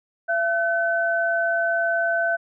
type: tone pair together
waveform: sine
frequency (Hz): 676 / 1517.6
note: E5 / F#6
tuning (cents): +43 / +43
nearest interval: octave + major second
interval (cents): 1400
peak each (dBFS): -22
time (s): 0.28-2.37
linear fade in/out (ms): 20
effects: none